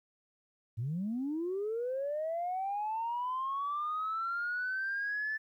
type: linear sweep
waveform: sine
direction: up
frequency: 103.83 to 1759 Hz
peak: -31 dBFS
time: 0.77-5.38 s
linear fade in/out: 20 ms
effects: tanh soft clip ceiling -28 dBFS + 12-bit